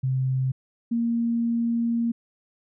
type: tone pair in turn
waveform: sine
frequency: 130.81 / 233.1 Hz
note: C3 / A#3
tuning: 0 / 0 cents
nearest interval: minor seventh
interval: 1000 cents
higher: second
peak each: -21 dBFS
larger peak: neither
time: 0.03-0.52 / 0.91-2.12 s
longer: second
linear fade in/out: 10 ms
effects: none